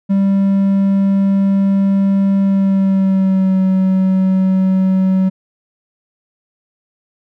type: tone with pitch glide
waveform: triangle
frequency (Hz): 196 to 188.78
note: G3 to F#3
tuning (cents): 0 to +35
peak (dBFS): -8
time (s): 0.09-5.3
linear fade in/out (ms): 20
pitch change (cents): -65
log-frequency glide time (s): 2.41-3.6
effects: none